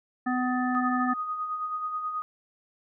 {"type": "harmonic tone", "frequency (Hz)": 251.3, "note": "B3", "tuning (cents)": 30, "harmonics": [1, 3, 5, 7], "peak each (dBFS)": [-26, -31, -33, -34], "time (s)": [0.26, 1.14], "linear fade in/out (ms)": 10}
{"type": "tone with tremolo", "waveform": "sine", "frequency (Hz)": 1244.5, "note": "D#6", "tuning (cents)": 0, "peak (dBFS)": -27, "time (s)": [0.75, 2.22], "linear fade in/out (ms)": 0, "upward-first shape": "sine", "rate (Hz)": 9.3, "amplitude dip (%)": 45}
{"effects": []}